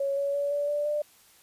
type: tone with pitch steps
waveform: sine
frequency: 554.4 / 562.1 / 570 / 577.9 / 586 / 594.2 Hz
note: C#5 / C#5 / C#5 / D5 / D5 / D5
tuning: 0 / +24 / +48 / -28 / -4 / +20 cents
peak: -25 dBFS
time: 0-1.02 s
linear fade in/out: 5 ms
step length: 170 ms
effects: white hiss -58 dBFS RMS until 1.42 s + resampled to 32000 Hz